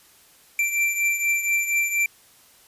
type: beating tone pair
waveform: square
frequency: 2349 / 2353.2 Hz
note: D7 / D7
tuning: 0 / +3 cents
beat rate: 4.2 Hz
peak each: -22 / -28 dBFS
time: 0.59-2.06 s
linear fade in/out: 2 ms
effects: white hiss -54 dBFS RMS until 2.67 s + resampled to 32000 Hz